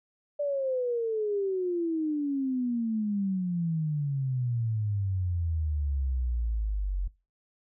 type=exponential sweep; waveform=sine; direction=down; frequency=588 to 44.76 Hz; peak=-26 dBFS; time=0.39-7.08 s; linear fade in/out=10 ms; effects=noise-tail reverb RT60 0.3 s tail -23 dB re dry